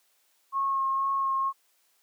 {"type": "tone with vibrato", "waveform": "sine", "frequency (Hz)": 1084, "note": "C#6", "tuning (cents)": -39, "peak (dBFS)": -24, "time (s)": [0.52, 1.53], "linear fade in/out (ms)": 50, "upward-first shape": "sine", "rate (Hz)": 2.1, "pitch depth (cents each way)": 15, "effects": ["white hiss -68 dBFS RMS until 2.02 s", "high-pass 400 Hz 12 dB/octave"]}